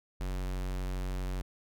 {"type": "tone", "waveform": "square", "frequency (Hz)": 46.25, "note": "F#1", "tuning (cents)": 0, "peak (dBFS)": -33, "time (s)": [0.2, 1.42], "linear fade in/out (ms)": 10, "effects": []}